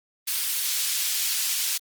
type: high-pass noise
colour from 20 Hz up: pink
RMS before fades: -26 dBFS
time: 0.27-1.78 s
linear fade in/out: 10 ms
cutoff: 3700 Hz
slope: 12 dB/octave
effects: Opus 32 kbps